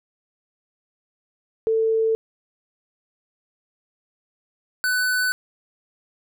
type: tone pair in turn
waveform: sine / square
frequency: 445.7 / 1499.2 Hz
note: A4 / F#6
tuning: +22 / +22 cents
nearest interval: octave + major sixth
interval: 2100 cents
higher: second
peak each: -17 / -20 dBFS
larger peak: first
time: 1.67-2.15 / 4.84-5.32 s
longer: neither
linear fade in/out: 0 ms
effects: none